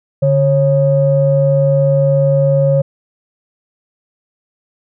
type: tone pair together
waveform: sine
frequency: 144.4 / 546.2 Hz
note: D3 / C#5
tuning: -29 / -26 cents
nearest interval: octave + major seventh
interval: 2303 cents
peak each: -11 dBFS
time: 0.22-2.82 s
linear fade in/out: 10 ms
effects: tanh soft clip ceiling -1 dBFS